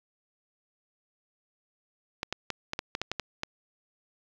clicks, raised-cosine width 0.2 ms, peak -13 dBFS, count 10, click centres 2.231 / 2.326 / 2.503 / 2.734 / 2.791 / 2.951 / 3.016 / 3.116 / 3.197 / 3.434 s, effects low-pass 6000 Hz 12 dB/octave + 7-bit

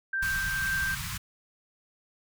sine tone with tremolo, 1571 Hz, G6, 3 cents sharp, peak -26 dBFS, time 0.13-0.95 s, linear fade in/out 5 ms, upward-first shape sine, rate 2 Hz, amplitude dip 25%
pink band-stop noise, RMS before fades -35 dBFS, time 0.22-1.18 s, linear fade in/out 10 ms, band 190 to 1000 Hz, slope 48 dB/octave
effects none

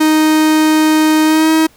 45% pulse tone with pitch glide, 311.1 to 318 Hz, D#4 to D#4, 0 to +38 cents, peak -8 dBFS, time 0-1.67 s, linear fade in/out 10 ms, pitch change +38 cents, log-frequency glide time 1.24-1.51 s, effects pink hiss -48 dBFS RMS until 1.76 s

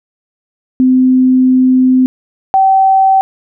sine tone pair in turn, 256.9 / 769.8 Hz, C4 / G5, -32 / -32 cents, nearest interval octave + perfect fifth, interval 1900 cents, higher second, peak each -5 dBFS, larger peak neither, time 0.8-2.06 / 2.54-3.21 s, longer first, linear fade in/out 0 ms, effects none

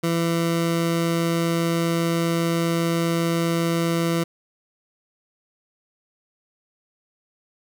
20% pulse tone, 167.5 Hz, E3, 28 cents sharp, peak -15 dBFS, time 0.03-4.24 s, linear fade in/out 10 ms, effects none

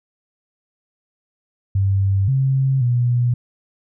sine tone with pitch steps, 97.6 / 134 / 121.8 Hz, G2 / C3 / B2, -7 / +42 / -24 cents, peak -14 dBFS, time 1.75-3.34 s, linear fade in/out 5 ms, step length 530 ms, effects none

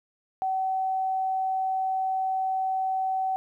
sine tone, 760 Hz, F#5, 46 cents sharp, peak -24 dBFS, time 0.42-3.36 s, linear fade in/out 0 ms, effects 11-bit

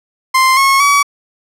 30% pulse tone with pitch steps, 1046 / 1090.4 / 1136.7 Hz, C6 / C#6 / C#6, -1 / -29 / +43 cents, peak -5 dBFS, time 0.34-1.03 s, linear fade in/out 10 ms, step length 230 ms, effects low-pass 12000 Hz 12 dB/octave

